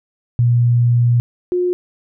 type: tone pair in turn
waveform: sine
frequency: 120 / 358.6 Hz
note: B2 / F4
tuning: -49 / +46 cents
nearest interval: octave + perfect fifth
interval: 1895 cents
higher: second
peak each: -10 / -14 dBFS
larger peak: first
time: 0.39-1.2 / 1.52-1.73 s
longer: first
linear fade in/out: 0 ms
effects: none